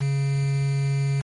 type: tone with quantisation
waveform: triangle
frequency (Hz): 138.59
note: C#3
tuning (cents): 0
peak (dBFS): -18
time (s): 0-1.22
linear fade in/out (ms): 20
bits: 6
effects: MP3 48 kbps